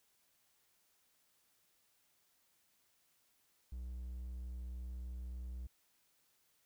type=tone; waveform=triangle; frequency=61.7 Hz; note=B1; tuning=1 cent flat; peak=-40 dBFS; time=3.72-5.67 s; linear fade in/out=5 ms; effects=white hiss -75 dBFS RMS until 6.65 s